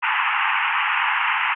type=band-pass noise; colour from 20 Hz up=pink; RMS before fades=-21 dBFS; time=0.02-1.55 s; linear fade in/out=20 ms; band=830 to 2900 Hz; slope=96 dB/octave; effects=none